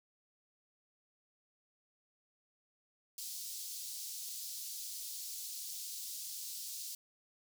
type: high-pass noise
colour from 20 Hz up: pink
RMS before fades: -44 dBFS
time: 3.18-6.95 s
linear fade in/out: 2 ms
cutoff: 4400 Hz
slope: 24 dB/octave
effects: none